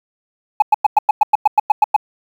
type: tone bursts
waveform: sine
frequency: 847 Hz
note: G#5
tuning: 34 cents sharp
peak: -3 dBFS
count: 12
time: 0.6-1.964 s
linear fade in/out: 5 ms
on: 22 ms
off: 100 ms
effects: tanh soft clip ceiling -5 dBFS + 7-bit